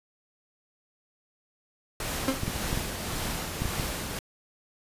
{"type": "noise with tremolo", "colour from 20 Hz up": "pink", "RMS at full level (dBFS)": -31, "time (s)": [2, 4.19], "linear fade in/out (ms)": 2, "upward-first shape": "triangle", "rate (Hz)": 1.8, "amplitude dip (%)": 40}
{"type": "tone with exponential decay", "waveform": "30% pulse", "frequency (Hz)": 265.7, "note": "C4", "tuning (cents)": 27, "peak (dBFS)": -18, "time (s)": [2.28, 2.45], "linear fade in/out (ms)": 1, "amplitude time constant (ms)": 36}
{"type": "clicks", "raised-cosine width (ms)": 5, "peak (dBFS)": -18, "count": 7, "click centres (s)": [2.434, 2.48, 2.729, 2.775, 3.62, 3.656, 3.798]}
{"effects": ["resampled to 32000 Hz"]}